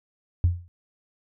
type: tone with exponential decay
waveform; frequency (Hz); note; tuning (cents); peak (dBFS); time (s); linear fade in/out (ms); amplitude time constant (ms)
sine; 87.31; F2; 0; -12; 0.44-0.68; 0; 52
effects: tanh soft clip ceiling -11 dBFS